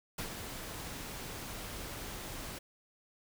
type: noise with ADSR envelope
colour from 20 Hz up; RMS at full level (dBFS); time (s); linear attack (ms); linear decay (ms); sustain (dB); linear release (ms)
pink; -38; 0.18-2.59; 7; 100; -5; 12
effects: none